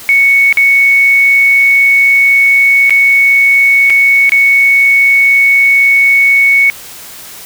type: tone with dropouts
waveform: sine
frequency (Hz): 2219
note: C#7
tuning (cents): +1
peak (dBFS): -4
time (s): 0.09-6.7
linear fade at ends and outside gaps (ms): 0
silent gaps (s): 0.526-0.572 / 2.896-2.906 / 3.899-3.903 / 4.294-4.32
effects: white hiss -30 dBFS RMS until 7.45 s

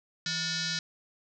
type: tone with frequency modulation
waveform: sine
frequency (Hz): 164.81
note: E3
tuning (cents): 0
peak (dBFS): -29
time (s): 0.26-0.79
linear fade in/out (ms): 2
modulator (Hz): 801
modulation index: 6.9
effects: none

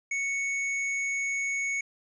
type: tone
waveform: square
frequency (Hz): 2217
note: C#7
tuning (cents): 0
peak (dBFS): -28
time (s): 0.11-1.81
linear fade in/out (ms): 5
effects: resampled to 16000 Hz + 11-bit

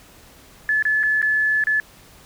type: tone with dropouts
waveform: sine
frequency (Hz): 1726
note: A6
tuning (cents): -34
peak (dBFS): -16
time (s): 0.69-1.8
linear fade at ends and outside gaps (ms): 1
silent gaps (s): 0.825-0.852 / 1.031-1.035 / 1.217-1.227 / 1.639-1.67
effects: pink hiss -48 dBFS RMS until 2.25 s

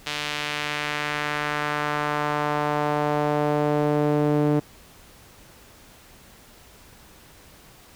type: tone with band-pass filter sweep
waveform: sawtooth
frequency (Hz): 148.4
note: D3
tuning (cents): +18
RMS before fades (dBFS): -24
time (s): 0.06-4.6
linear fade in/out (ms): 10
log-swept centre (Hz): 3300 to 350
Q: 1.2
effects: pink hiss -50 dBFS RMS until 7.95 s

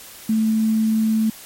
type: tone with quantisation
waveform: sine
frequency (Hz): 220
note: A3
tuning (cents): 0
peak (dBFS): -15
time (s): 0.29-1.3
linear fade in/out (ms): 5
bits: 7
effects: white hiss -40 dBFS RMS until 1.45 s + MP3 64 kbps

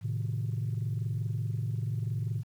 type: chord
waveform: sine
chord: A diminished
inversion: none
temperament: equal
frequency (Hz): 110 / 130.81 / 155.56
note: A2 / C3 / Eb3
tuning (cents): 0 / 0 / 0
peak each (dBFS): -30 / -34 / -36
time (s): 0.01-2.44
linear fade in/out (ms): 50
effects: tanh soft clip ceiling -24 dBFS + 10-bit

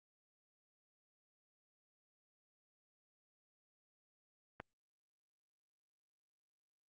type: click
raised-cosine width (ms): 0.5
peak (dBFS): -29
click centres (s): 4.601
effects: Opus 32 kbps

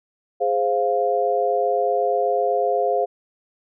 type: chord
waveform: sine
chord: F minor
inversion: first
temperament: equal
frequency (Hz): 415.3 / 523.3 / 698.5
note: Ab4 / C5 / F5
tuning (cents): 0 / 0 / 0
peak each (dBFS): -23 / -22 / -21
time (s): 0.4-3.06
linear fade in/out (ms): 20
effects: none

